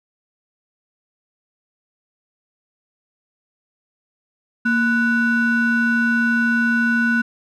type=ring-modulated tone; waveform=triangle; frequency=624 Hz; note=D#5; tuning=5 cents sharp; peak=-10 dBFS; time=4.65-7.22 s; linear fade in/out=10 ms; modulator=857 Hz; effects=none